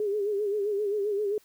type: tone with vibrato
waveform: sine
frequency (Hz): 410.5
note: G#4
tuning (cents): -20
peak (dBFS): -25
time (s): 0-1.38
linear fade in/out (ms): 2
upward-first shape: sine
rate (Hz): 7.6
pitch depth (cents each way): 73
effects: white hiss -62 dBFS RMS until 1.44 s